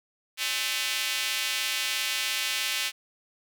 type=tone with high-pass filter; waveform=square; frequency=118.5 Hz; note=A#2; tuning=29 cents sharp; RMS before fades=-29 dBFS; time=0.37-2.92 s; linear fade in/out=50 ms; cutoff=2700 Hz; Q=1.5; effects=none